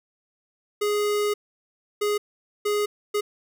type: tone bursts at uneven times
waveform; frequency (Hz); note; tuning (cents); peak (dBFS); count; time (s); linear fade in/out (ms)
square; 415.3; G#4; 0; -22; 4; 0.81-1.34 / 2.01-2.18 / 2.65-2.86 / 3.14-3.21; 10
effects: none